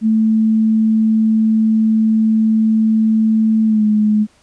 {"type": "tone with pitch glide", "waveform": "sine", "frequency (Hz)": [220, 212.3], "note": ["A3", "G#3"], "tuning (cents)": [0, 38], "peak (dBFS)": -10, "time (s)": [0.01, 4.27], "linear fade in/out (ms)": 50, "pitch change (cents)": -62, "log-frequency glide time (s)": [3.66, 3.84], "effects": ["pink hiss -53 dBFS RMS until 4.42 s", "resampled to 22050 Hz"]}